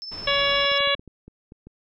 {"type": "tone with tremolo", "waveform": "sine", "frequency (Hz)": 5274, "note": "E8", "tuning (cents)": 0, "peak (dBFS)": -31, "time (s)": [0.02, 0.78], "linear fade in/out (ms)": 0, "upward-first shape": "sine", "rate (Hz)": 19, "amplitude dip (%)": 45}
{"type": "low-pass noise", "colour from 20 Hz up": "pink", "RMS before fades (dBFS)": -40, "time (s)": [0.11, 0.66], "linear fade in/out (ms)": 10, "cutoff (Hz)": 3100, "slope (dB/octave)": 12}
{"type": "harmonic tone", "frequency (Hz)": 563, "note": "C#5", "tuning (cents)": 27, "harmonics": [1, 2, 3, 4, 5, 6, 7], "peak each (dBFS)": [-25, -27, -28, -27, -27, -25, -30], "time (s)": [0.27, 0.95], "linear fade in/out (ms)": 5}
{"type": "clicks", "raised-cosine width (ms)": 3, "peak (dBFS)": -30, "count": 9, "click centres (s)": [0.717, 0.806, 0.874, 0.95, 0.995, 1.077, 1.28, 1.521, 1.67]}
{"effects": []}